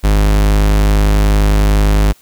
45% pulse tone, 51.2 Hz, G#1, 24 cents flat, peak -8 dBFS, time 0.03-2.13 s, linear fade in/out 20 ms, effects white hiss -48 dBFS RMS until 2.21 s

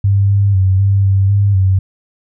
sine tone with pitch steps, 99.2 / 100.1 / 94.7 / 98.7 / 97.2 / 100.6 / 95 Hz, G2 / G2 / F#2 / G2 / G2 / G2 / F#2, +21 / +37 / +41 / +12 / -14 / +45 / +46 cents, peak -8 dBFS, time 0.04-1.79 s, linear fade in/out 5 ms, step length 250 ms, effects none

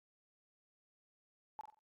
sine tone with echo, 863 Hz, A5, 34 cents flat, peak -40 dBFS, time 1.59-1.61 s, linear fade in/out 0 ms, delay 45 ms, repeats 4, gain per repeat -8 dB, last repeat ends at 1.79 s, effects AAC 48 kbps

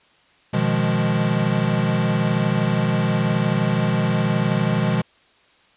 square chord, F half-diminished seventh, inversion second, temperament equal, 123.47 / 155.56 / 174.61 / 207.7 Hz, Cb3 / Eb3 / F3 / Ab3, 0 / 0 / 0 / 0 cents, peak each -24 dBFS, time 0.53-5.02 s, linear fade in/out 10 ms, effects white hiss -56 dBFS RMS until 5.76 s + resampled to 8000 Hz

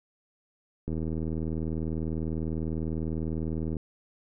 click train, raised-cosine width 3 ms, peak -20 dBFS, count 232, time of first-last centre 0.88-3.768 s, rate 80 Hz, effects none

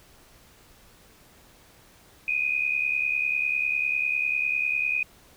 sine tone pair together, 2433 / 2503 Hz, D#7 / D#7, -39 / +10 cents, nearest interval unison, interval 49 cents, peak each -27 / -25 dBFS, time 2.28-5.03 s, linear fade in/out 2 ms, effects pink hiss -55 dBFS RMS until 5.36 s

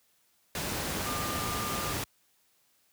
sine tone in noise, 1200 Hz, D6, 37 cents sharp, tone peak -36 dBFS, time 1.06-1.93 s, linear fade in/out 2 ms, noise pink, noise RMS -33 dBFS, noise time 0.55-2.04 s, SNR -6 dB, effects white hiss -69 dBFS RMS until 2.92 s + high-pass 60 Hz 12 dB/octave

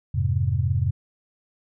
sine chord, F minor, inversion none, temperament just, 87.31 / 104.77 / 130.96 Hz, F2 / Ab2 / C3, 0 / +16 / +2 cents, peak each -24 dBFS, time 0.14-0.91 s, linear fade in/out 10 ms, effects none

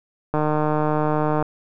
click train, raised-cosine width 1 ms, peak -8 dBFS, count 166, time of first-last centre 0.34-1.426 s, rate 152 Hz, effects none

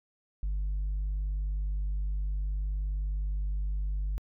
sine tone, 49.69 Hz, G1, 24 cents sharp, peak -26 dBFS, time 0.43-4.18 s, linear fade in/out 0 ms, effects tanh soft clip ceiling -27 dBFS

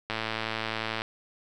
click train, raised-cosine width 0.3 ms, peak -14 dBFS, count 103, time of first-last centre 0.1-1.019 s, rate 111 Hz, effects none

